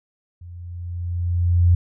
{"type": "tone with level ramp", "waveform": "sine", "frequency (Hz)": 87.31, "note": "F2", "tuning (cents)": 0, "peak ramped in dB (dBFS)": [-36, -10], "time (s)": [0.41, 1.75], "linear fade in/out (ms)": 5, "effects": []}